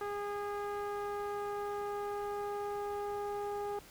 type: tone with low-pass filter sweep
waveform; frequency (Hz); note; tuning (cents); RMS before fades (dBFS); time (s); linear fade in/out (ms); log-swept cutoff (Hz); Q
sawtooth; 409.3; G#4; -25; -38; 0.01-3.79; 2; 1400 to 930; 1.6
effects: pink hiss -56 dBFS RMS until 3.9 s